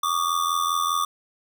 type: ring-modulated tone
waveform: square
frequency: 1174.7 Hz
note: D6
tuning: in tune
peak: -19 dBFS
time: 0.03-1.05 s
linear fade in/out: 5 ms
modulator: 42.5 Hz
effects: none